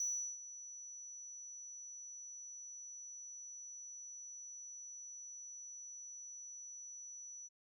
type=tone with ADSR envelope; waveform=sine; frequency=5920 Hz; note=F#8; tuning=in tune; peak=-32 dBFS; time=0-7.49 s; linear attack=3 ms; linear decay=370 ms; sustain=-16 dB; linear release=30 ms; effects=tanh soft clip ceiling -33 dBFS